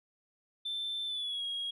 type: tone with pitch glide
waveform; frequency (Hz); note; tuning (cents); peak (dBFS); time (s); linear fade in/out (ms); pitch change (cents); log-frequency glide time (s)
sine; 3546 to 3289; A7 to G#7; +13 to -18; -32; 0.65-1.71; 10; -131; 1.06-1.44
effects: tanh soft clip ceiling -31 dBFS